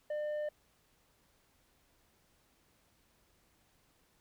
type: tone with tanh clipping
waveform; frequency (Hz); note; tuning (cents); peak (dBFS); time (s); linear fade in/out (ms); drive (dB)
sine; 600; D5; +37; -35; 0.1-0.49; 5; 5
effects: pink hiss -71 dBFS RMS until 4.2 s